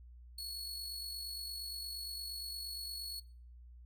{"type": "tone with amplitude modulation", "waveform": "sawtooth", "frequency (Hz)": 4373, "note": "C#8", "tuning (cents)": -24, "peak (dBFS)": -37, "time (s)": [0.38, 3.2], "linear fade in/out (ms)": 5, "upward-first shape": "sine", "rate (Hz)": 48.6, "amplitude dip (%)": 40, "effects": ["noise-tail reverb RT60 0.4 s tail -19 dB re dry", "added 60 Hz sine -52 dBFS peak until 3.85 s"]}